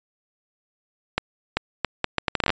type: accelerating click train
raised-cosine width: 0.3 ms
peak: -4 dBFS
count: 13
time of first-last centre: 1.18-2.503 s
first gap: 390 ms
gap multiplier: 0.71
effects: resampled to 16000 Hz